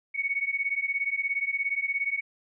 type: beating tone pair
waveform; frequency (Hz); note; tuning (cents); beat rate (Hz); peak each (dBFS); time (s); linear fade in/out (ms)
sine; 2217 / 2234; C#7 / C#7; 0 / +13; 17; -29; 0.14-2.21; 20
effects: none